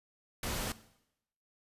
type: noise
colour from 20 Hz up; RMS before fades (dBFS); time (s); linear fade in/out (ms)
pink; -36; 0.43-0.72; 2
effects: noise-tail reverb RT60 0.8 s tail -17 dB re dry + resampled to 32000 Hz